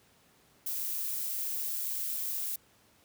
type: noise with amplitude modulation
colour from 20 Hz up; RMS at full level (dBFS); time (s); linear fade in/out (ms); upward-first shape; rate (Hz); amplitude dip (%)
violet; -33; 0.66-2.56; 5; sine; 139; 30
effects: pink hiss -64 dBFS RMS until 3.04 s + high-pass 80 Hz 12 dB/octave